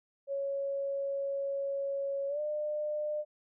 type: tone with pitch glide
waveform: sine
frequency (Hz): 554.4 to 601.1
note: C#5 to D5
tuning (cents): 0 to +40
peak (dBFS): -31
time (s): 0.27-3.25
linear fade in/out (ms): 50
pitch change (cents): +140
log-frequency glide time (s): 2.28-2.4
effects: none